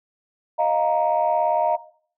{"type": "chord", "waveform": "sine", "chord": "Eb suspended second", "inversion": "none", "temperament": "just", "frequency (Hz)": [622.3, 700, 933.4], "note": ["Eb5", "F5", "Bb5"], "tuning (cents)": [0, 4, 2], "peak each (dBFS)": -21, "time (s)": [0.58, 1.77], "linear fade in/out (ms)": 20, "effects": ["noise-tail reverb RT60 0.5 s tail -17 dB re dry", "tanh soft clip ceiling -10 dBFS"]}